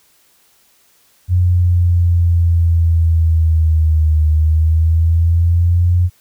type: linear two-way sweep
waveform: sine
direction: down then up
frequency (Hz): 90 to 77.1 to 89.2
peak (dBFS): -9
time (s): 1.28-6.1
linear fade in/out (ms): 50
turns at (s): 4.28
effects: white hiss -54 dBFS RMS until 6.2 s